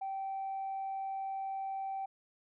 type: tone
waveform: sine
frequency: 776 Hz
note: G5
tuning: 18 cents flat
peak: -34 dBFS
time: 0.01-2.06 s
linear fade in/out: 10 ms
effects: tanh soft clip ceiling -32 dBFS